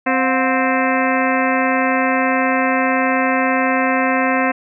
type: harmonic tone with a mistuned harmonic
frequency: 261.6 Hz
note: C4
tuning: in tune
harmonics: 1 / 2 / 3 / 4 / 5 / 6 / 7 / 8 / 9 / 10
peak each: -19 / -22 / -21 / -22 / -28 / -25 / -24 / -25 / -32 / -27 dBFS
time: 0.06-4.52 s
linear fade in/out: 10 ms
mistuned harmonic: 3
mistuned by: -140 cents
effects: none